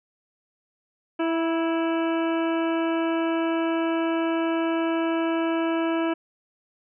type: harmonic tone with a mistuned harmonic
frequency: 329.6 Hz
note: E4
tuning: in tune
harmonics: 1 / 2 / 3 / 4 / 5 / 7 / 8 / 9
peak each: -23 / -29 / -33 / -35 / -37 / -40 / -41 / -42 dBFS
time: 1.19-6.14 s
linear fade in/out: 10 ms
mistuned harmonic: 3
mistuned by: -22 cents
effects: none